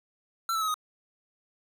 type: tone with pitch steps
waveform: square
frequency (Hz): 1346 / 1313 / 1280.8 / 1249.4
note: E6 / E6 / D#6 / D#6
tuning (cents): +36 / -7 / +50 / +7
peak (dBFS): -27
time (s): 0.49-0.742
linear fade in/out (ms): 2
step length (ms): 63
effects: 10-bit